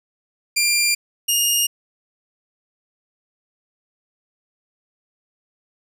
15% pulse tone pair in turn, 2387 / 2839 Hz, D7 / F7, +28 / +28 cents, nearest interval minor third, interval 300 cents, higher second, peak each -9 dBFS, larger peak neither, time 0.56-0.95 / 1.28-1.67 s, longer neither, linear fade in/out 10 ms, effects none

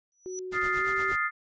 sine tone with exponential growth, 5900 Hz, F#8, 6 cents flat, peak -34 dBFS, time 0.12-0.39 s, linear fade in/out 0 ms, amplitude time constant 58 ms
sine tone with pitch glide, 370 to 384.8 Hz, F#4 to G4, 0 to -32 cents, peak -34 dBFS, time 0.26-1.12 s, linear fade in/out 0 ms, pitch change +68 cents, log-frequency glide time 0.77-0.87 s
pink noise with tremolo, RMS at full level -41 dBFS, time 0.51-1.17 s, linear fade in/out 20 ms, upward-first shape triangle, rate 8.5 Hz, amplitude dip 85%
sine chord, F dominant seventh, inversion third, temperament equal, 1244.5 / 1396.9 / 1760 / 2093 Hz, Eb6 / F6 / A6 / C7, 0 / 0 / 0 / 0 cents, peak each -30 / -32 / -31 / -30 dBFS, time 0.52-1.31 s, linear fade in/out 50 ms
effects resampled to 16000 Hz

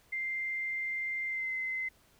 sine tone with pitch glide, 2093 to 2058 Hz, C7 to C7, 0 to -29 cents, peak -32 dBFS, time 0.12-1.89 s, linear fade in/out 10 ms, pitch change -29 cents, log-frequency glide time 1.26-1.53 s, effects pink hiss -65 dBFS RMS until 2.19 s

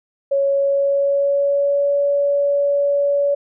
sine tone with pitch glide, 554.4 to 568 Hz, C#5 to C#5, 0 to +42 cents, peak -14 dBFS, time 0.31-3.35 s, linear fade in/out 10 ms, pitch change +42 cents, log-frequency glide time 0.42-1.95 s, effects none

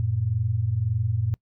sine tone pair together, 92.5 / 114.3 Hz, F#2 / A#2, 0 / -34 cents, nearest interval major third, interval 366 cents, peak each -27 / -23 dBFS, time 0-1.34 s, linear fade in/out 0 ms, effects noise-tail reverb RT60 0.1 s tail -24 dB re dry

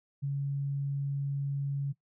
sine tone, 140 Hz, C#3, 18 cents sharp, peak -29 dBFS, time 0.22-1.93 s, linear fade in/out 20 ms, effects noise-tail reverb RT60 0.1 s tail -18 dB re dry

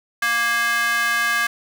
square tone with high-pass filter, 234.2 Hz, A#3, 8 cents sharp, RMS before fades -20 dBFS, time 0.22-1.47 s, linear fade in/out 5 ms, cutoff 1500 Hz, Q 3.9, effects none

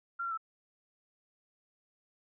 sine tone with pitch steps, 1379 / 1367 / 1318 Hz, F6 / F6 / E6, -22 / -37 / -1 cents, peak -33 dBFS, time 0.19-0.376 s, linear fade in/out 10 ms, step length 62 ms, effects none

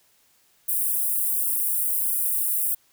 white high-pass noise, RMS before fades -24 dBFS, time 0.68-2.75 s, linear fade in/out 10 ms, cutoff 9100 Hz, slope 48 dB/octave, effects white hiss -62 dBFS RMS until 2.92 s

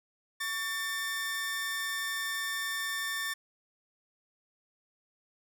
sawtooth tone pair together, 1127 / 1789 Hz, C#6 / A6, +28 / +28 cents, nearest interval minor sixth, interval 800 cents, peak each -37 / -29 dBFS, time 0.4-3.34 s, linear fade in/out 10 ms, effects none

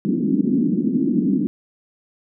white band-pass noise, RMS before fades -19 dBFS, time 0.05-1.47 s, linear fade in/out 0 ms, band 180 to 310 Hz, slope 48 dB/octave, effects none

